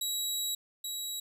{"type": "tone pair in turn", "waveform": "20% pulse", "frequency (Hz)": [3877, 3877], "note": ["B7", "B7"], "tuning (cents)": [-33, -33], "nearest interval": "unison", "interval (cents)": 0, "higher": "neither", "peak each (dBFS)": [-25, -29], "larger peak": "first", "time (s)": [[0.01, 0.55], [0.84, 1.2]], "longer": "first", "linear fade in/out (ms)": 5, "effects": []}